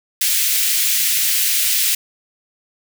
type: high-pass noise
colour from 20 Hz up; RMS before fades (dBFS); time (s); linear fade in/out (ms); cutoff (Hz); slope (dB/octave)
white; -17; 0.21-1.95; 5; 2000; 24
effects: none